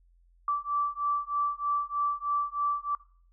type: beating tone pair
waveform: sine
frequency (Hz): 1161 / 1164.2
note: D6 / D6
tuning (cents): -20 / -15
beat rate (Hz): 3.2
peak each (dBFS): -30 / -30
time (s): 0.48-2.95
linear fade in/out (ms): 2
effects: noise-tail reverb RT60 0.5 s tail -21 dB re dry + added 43 Hz sine -59 dBFS peak until 3.32 s